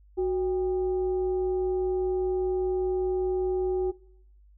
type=tone with frequency modulation; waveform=sine; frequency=370 Hz; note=F#4; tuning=in tune; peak=-23 dBFS; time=0.17-3.92 s; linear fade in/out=20 ms; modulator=425 Hz; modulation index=0.33; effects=noise-tail reverb RT60 0.7 s tail -21 dB re dry + added 50 Hz sine -53 dBFS peak until 4.57 s